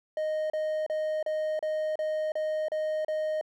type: tone bursts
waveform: triangle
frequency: 620 Hz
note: D#5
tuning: 6 cents flat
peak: -25 dBFS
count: 9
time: 0.17-3.412 s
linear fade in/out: 2 ms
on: 330 ms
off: 34 ms
effects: none